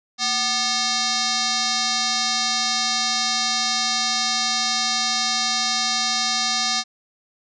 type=tone with frequency modulation; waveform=sine; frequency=228 Hz; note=A#3; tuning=38 cents flat; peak=-19 dBFS; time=0.18-6.84 s; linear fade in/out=50 ms; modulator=982 Hz; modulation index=5.9; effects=none